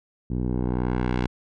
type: tone with low-pass filter sweep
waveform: 10% pulse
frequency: 61.74 Hz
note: B1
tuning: in tune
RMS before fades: -25 dBFS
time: 0.3-1.27 s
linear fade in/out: 5 ms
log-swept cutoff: 250 to 3900 Hz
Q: 0.72
effects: none